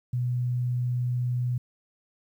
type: tone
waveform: sine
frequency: 123.47 Hz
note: B2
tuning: in tune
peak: -24 dBFS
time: 0.13-1.58 s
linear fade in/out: 5 ms
effects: 10-bit